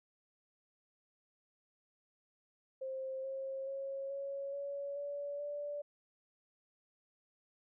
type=tone with pitch steps; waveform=sine; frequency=528 / 536.6 / 545.4 / 554.3 / 563.3 / 572.5 / 581.8 Hz; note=C5 / C5 / C#5 / C#5 / C#5 / D5 / D5; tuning=+16 / +44 / -28 / 0 / +28 / -44 / -16 cents; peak=-38 dBFS; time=2.81-5.82 s; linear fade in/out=10 ms; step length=430 ms; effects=none